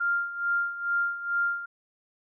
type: tone with tremolo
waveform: sine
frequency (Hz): 1396.9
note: F6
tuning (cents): 0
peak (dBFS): -22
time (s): 0-1.66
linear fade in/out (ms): 10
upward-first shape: sine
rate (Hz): 2.3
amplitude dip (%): 75
effects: none